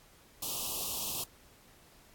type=band-stop noise; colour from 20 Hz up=white; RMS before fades=-36 dBFS; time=0.42-1.24 s; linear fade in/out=5 ms; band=1200 to 2600 Hz; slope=96 dB/octave; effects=pink hiss -60 dBFS RMS until 2.14 s + AAC 64 kbps